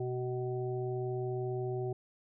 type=harmonic tone; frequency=125.4 Hz; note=B2; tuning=27 cents sharp; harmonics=1 / 3 / 5 / 6; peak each=-36 / -35 / -47 / -45 dBFS; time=0-1.93 s; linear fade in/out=5 ms; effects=none